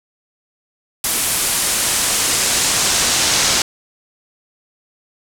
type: noise with band-pass filter sweep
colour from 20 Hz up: brown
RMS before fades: -17 dBFS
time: 1.04-3.62 s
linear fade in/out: 2 ms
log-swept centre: 11000 to 6300 Hz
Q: 1.2
effects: none